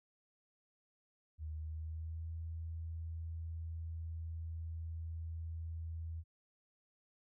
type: tone with pitch glide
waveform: sine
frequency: 77.78 to 81.84 Hz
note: D#2 to E2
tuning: 0 to -12 cents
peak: -40 dBFS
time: 1.38-6.24 s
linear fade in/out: 50 ms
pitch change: +88 cents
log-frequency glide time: 1.55-2.3 s
effects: none